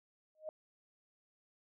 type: tone with exponential growth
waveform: sine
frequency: 622.3 Hz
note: D#5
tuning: in tune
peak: -36 dBFS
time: 0.35-0.49 s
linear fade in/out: 1 ms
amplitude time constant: 29 ms
effects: none